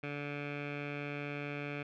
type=tone with low-pass filter; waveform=15% pulse; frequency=144.7 Hz; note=D3; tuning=25 cents flat; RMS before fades=-40 dBFS; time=0.03-1.83 s; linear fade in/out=5 ms; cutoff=2400 Hz; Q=3.9; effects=none